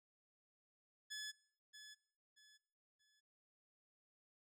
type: tone with echo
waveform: 15% pulse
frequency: 1712 Hz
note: A6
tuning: 48 cents flat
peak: -39 dBFS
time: 1.1-1.32 s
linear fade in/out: 20 ms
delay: 630 ms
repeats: 3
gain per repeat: -10 dB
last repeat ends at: 3.21 s
effects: noise-tail reverb RT60 0.6 s tail -22 dB re dry + low-pass 12000 Hz 12 dB/octave